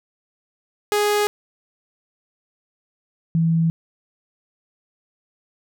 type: tone pair in turn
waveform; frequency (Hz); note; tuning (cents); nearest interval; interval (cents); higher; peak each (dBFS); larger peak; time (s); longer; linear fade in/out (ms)
sawtooth / sine; 415.3 / 164.39; G#4 / E3; 0 / -4; octave + major third; 1604; first; -13 / -15; first; 0.92-1.27 / 3.35-3.7; neither; 0
effects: none